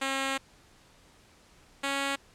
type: tone pair in turn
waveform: 5% pulse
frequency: 270 / 276.8 Hz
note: C#4 / C#4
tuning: -45 / -2 cents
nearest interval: unison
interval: 43 cents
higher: second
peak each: -17 / -17 dBFS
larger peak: neither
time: 0.01-0.38 / 1.83-2.16 s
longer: first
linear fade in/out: 10 ms
effects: pink hiss -59 dBFS RMS until 2.34 s + low-pass 9000 Hz 12 dB/octave